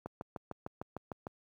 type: click train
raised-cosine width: 1 ms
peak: -25 dBFS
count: 9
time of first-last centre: 0.06-1.268 s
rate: 6.62 Hz
effects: high-pass 80 Hz 12 dB/octave + 11-bit